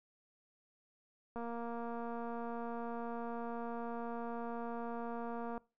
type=click train; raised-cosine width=1 ms; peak=-30 dBFS; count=988; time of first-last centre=1.36-5.578 s; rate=234 Hz; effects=noise-tail reverb RT60 0.3 s tail -23 dB re dry